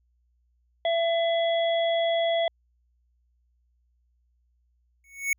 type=harmonic tone; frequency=670 Hz; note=E5; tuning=28 cents sharp; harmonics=1 / 3 / 5; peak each=-22 / -34 / -32 dBFS; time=0.85-2.48 s; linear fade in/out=2 ms
type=tone with exponential growth; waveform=square; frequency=2217 Hz; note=C#7; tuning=in tune; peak=-20 dBFS; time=5.04-5.33 s; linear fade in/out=2 ms; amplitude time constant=61 ms
effects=added 60 Hz sine -65 dBFS peak until 5.38 s